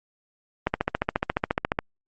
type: click train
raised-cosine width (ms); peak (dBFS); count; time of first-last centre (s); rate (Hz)
0.5; -7; 17; 0.67-1.789; 14.3
effects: Opus 32 kbps